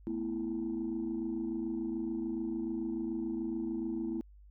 sine chord, A suspended second, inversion none, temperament equal, 220 / 246.9 / 329.6 Hz, A3 / B3 / E4, 0 / 0 / 0 cents, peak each -38 / -38 / -34 dBFS, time 0.07-4.21 s, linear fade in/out 0 ms, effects tanh soft clip ceiling -27 dBFS + added 50 Hz sine -53 dBFS peak until 4.5 s

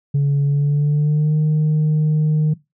sine tone with pitch glide, 141.7 to 153.63 Hz, C#3 to D#3, +38 to -22 cents, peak -11 dBFS, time 0.14-2.54 s, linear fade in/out 10 ms, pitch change +140 cents, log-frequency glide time 0.45-1.37 s, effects noise-tail reverb RT60 0.2 s tail -19 dB re dry + tanh soft clip ceiling -12 dBFS

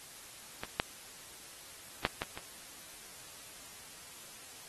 clicks, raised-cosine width 0.3 ms, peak -21 / -10 / -11 / -17 / -24 dBFS, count 5, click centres 0.635 / 0.799 / 2.051 / 2.219 / 2.375 s, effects white hiss -51 dBFS RMS until 4.68 s + AAC 32 kbps

